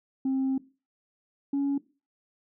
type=tone pair in turn; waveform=sine; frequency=265.8 / 279.8 Hz; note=C4 / C#4; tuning=+27 / +16 cents; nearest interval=minor second; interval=89 cents; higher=second; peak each=-22 dBFS; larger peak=neither; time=0.25-0.58 / 1.53-1.78 s; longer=first; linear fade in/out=5 ms; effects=noise-tail reverb RT60 0.3 s tail -18 dB re dry + tanh soft clip ceiling -22 dBFS